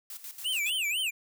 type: noise with tremolo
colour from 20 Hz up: blue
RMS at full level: -41 dBFS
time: 0.1-0.7 s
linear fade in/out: 2 ms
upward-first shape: square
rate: 7.1 Hz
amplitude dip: 70%
type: tone with vibrato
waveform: square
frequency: 2677 Hz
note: E7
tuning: 26 cents sharp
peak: -28 dBFS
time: 0.44-1.11 s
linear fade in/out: 20 ms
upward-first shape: sine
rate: 4 Hz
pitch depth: 270 cents each way
type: tone with exponential decay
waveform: square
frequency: 3417 Hz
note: G#7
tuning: 49 cents sharp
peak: -35 dBFS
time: 0.66-0.93 s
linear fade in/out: 5 ms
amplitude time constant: 57 ms
effects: none